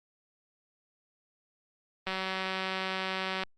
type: click train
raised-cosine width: 0.3 ms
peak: -17 dBFS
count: 259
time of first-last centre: 2.07-3.435 s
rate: 189 Hz
effects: Opus 32 kbps